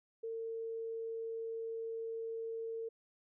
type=tone; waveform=sine; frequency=453.3 Hz; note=A#4; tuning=48 cents flat; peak=-38 dBFS; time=0.23-2.89 s; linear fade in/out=10 ms; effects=none